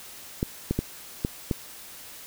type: clicks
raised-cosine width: 3 ms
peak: -11 dBFS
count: 5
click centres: 0.429 / 0.71 / 0.79 / 1.249 / 1.512 s
effects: white hiss -44 dBFS RMS until 2.26 s